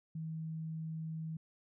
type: tone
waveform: sine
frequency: 160 Hz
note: D#3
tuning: 49 cents sharp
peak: -38 dBFS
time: 0.15-1.37 s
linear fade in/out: 5 ms
effects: none